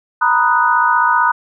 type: chord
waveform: sine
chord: B major seventh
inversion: third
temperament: equal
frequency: 932.3 / 987.8 / 1244.5 / 1480 Hz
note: A#5 / B5 / D#6 / F#6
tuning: 0 / 0 / 0 / 0 cents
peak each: -16 dBFS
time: 0.21-1.32 s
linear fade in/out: 10 ms
effects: none